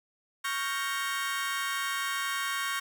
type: chord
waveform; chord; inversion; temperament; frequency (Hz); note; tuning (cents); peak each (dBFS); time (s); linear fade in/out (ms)
30% pulse; G half-diminished seventh; second; equal; 1108.7 / 1396.9 / 1568 / 1864.7; Db6 / F6 / G6 / Bb6; 0 / 0 / 0 / 0; -31 / -36 / -33 / -33; 0.44-2.8; 10
effects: none